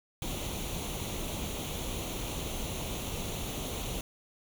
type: noise with comb filter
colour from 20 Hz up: pink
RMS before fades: -36 dBFS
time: 0.22-4.01 s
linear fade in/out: 2 ms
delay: 0.3 ms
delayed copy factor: +0.65
effects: none